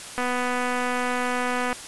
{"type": "click train", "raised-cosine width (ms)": 0.5, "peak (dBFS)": -12, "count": 385, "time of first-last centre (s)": [0.18, 1.728], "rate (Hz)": 248, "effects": ["white hiss -38 dBFS RMS until 1.87 s", "resampled to 24000 Hz"]}